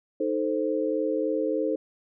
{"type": "chord", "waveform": "sine", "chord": "A diminished", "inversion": "second", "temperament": "equal", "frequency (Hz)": [311.1, 440, 523.3], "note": ["Eb4", "A4", "C5"], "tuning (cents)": [0, 0, 0], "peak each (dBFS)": -28, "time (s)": [0.2, 1.76], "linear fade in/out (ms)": 5, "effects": []}